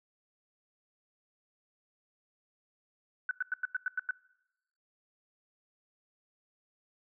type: tone bursts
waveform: sine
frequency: 1500 Hz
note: F#6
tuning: 23 cents sharp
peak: -28 dBFS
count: 8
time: 3.29-4.109 s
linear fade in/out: 2 ms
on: 21 ms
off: 93 ms
effects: noise-tail reverb RT60 0.9 s tail -23 dB re dry